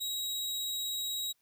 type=tone; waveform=sawtooth; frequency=3829 Hz; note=A#7; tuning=46 cents sharp; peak=-30 dBFS; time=0-1.33 s; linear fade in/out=20 ms; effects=white hiss -75 dBFS RMS until 1.41 s